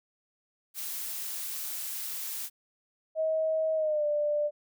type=noise; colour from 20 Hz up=blue; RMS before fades=-36 dBFS; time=0.74-2.5 s; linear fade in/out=50 ms
type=tone with pitch glide; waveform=sine; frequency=635 to 592.5 Hz; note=D#5 to D5; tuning=+35 to +15 cents; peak=-25 dBFS; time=3.15-4.51 s; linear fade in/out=50 ms; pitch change=-120 cents; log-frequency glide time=3.75-4.05 s
effects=none